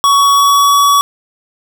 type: tone with pitch glide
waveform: square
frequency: 1122 to 1133.7 Hz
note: C#6 to C#6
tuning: +21 to +39 cents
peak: -7 dBFS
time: 0.04-1.01 s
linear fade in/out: 0 ms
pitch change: +18 cents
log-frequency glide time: 0.15-0.79 s
effects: none

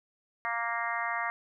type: harmonic tone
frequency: 233.1 Hz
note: A#3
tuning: in tune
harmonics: 3 / 4 / 5 / 6 / 7 / 8 / 9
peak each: -37 / -37 / -35 / -40 / -40 / -36 / -38 dBFS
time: 0.45-1.3 s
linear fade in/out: 0 ms
effects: none

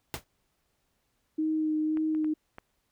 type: noise with exponential decay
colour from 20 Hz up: pink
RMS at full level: -30 dBFS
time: 0.14-0.24 s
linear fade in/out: 0 ms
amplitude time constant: 21 ms
type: tone with vibrato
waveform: sine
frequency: 311.1 Hz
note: D#4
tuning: in tune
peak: -25 dBFS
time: 1.38-2.34 s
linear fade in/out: 10 ms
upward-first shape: sine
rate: 1.9 Hz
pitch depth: 15 cents each way
type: clicks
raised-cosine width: 0.5 ms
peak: -29 / -34 / -32 / -27 dBFS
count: 4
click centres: 1.972 / 2.149 / 2.245 / 2.584 s
effects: pink hiss -75 dBFS RMS until 2.91 s

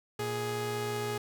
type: tone pair together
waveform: sawtooth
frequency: 116.99 / 416.9 Hz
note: A#2 / G#4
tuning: +7 / +7 cents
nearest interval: octave + minor seventh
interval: 2200 cents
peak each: -33 / -29 dBFS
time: 0.19-1.18 s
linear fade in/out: 5 ms
effects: none

